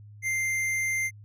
triangle tone with hard clipping, 2093 Hz, C7, in tune, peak -27 dBFS, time 0.22-1.11 s, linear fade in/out 50 ms, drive 15 dB, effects added 104 Hz sine -45 dBFS peak until 1.24 s

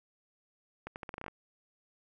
accelerating click train, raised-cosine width 0.5 ms, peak -25 dBFS, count 10, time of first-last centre 0.87-1.282 s, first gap 89 ms, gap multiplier 0.82, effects none

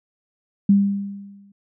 sine tone with exponential decay, 199.6 Hz, G3, 32 cents sharp, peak -9 dBFS, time 0.69-1.52 s, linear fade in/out 5 ms, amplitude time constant 180 ms, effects none

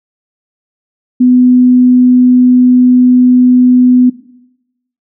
sine tone, 250 Hz, B3, 21 cents sharp, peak -3 dBFS, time 1.2-4.1 s, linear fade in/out 10 ms, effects noise-tail reverb RT60 0.9 s tail -18 dB re dry

